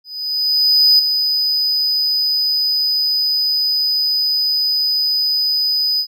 triangle tone with ADSR envelope, 4987 Hz, D#8, 3 cents sharp, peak -6 dBFS, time 0.04-6.07 s, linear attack 950 ms, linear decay 6 ms, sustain -7 dB, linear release 75 ms, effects none

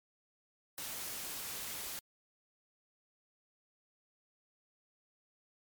white noise, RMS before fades -42 dBFS, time 0.78-1.99 s, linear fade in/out 0 ms, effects MP3 96 kbps

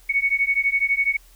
sine beating tone pair, 2217 / 2229 Hz, C#7 / C#7, 0 / +9 cents, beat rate 12 Hz, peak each -21 dBFS, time 0.09-1.17 s, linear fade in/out 10 ms, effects added 41 Hz sine -49 dBFS peak until 1.35 s + white hiss -55 dBFS RMS until 1.35 s

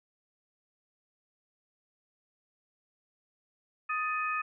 sine tone cluster, 1248 / 1765 / 2513 Hz, D#6 / A6 / D#7, +5 / +5 / +17 cents, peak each -31 / -37 / -35 dBFS, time 3.89-4.42 s, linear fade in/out 10 ms, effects none

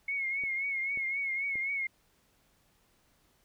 sine tone with vibrato, 2179 Hz, C#7, 30 cents flat, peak -30 dBFS, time 0.08-1.87 s, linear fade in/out 5 ms, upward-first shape triangle, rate 3.8 Hz, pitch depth 66 cents each way
clicks, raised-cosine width 2 ms, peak -35 dBFS, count 3, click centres 0.437 / 0.974 / 1.556 s
effects pink hiss -69 dBFS RMS until 3.44 s

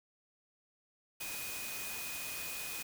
sine tone in noise, 2489 Hz, D#7, in tune, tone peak -45 dBFS, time 1.2-2.83 s, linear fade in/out 10 ms, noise white, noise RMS -42 dBFS, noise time 1.2-2.83 s, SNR -6 dB, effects none

